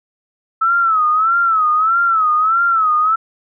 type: tone with vibrato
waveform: sine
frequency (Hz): 1305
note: E6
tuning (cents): -18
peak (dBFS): -11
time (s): 0.61-3.16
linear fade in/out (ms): 10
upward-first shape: sine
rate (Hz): 1.6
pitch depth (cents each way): 110
effects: none